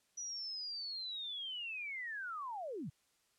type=linear sweep; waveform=sine; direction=down; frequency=5910 to 110 Hz; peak=-40 dBFS; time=0.17-2.9 s; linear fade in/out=10 ms; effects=white hiss -75 dBFS RMS until 3.38 s + low-pass 10000 Hz 12 dB/octave